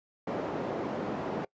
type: band-pass noise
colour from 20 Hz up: white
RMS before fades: -34 dBFS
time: 0.27-1.45 s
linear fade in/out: 5 ms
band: 180 to 550 Hz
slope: 12 dB/octave
effects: noise-tail reverb RT60 0.1 s tail -23 dB re dry + resampled to 16000 Hz